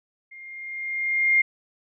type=tone with level ramp; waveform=sine; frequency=2119 Hz; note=C7; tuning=21 cents sharp; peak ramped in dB=-41 to -14 dBFS; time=0.31-1.42 s; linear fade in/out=10 ms; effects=none